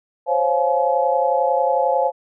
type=chord; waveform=sine; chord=Db major seventh; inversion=third; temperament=equal with one note detuned; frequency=523.3 / 554.4 / 698.5 / 851.5 Hz; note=C5 / Db5 / F5 / Ab5; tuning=0 / 0 / 0 / +43 cents; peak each=-20 / -22 / -22 / -20 dBFS; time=0.26-2.12 s; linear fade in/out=50 ms; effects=none